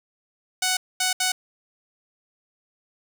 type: tone bursts at uneven times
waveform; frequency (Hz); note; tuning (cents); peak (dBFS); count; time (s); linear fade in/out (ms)
5% pulse; 742; F#5; +5; -9; 3; 0.62-0.77 / 1-1.13 / 1.2-1.32; 5
effects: none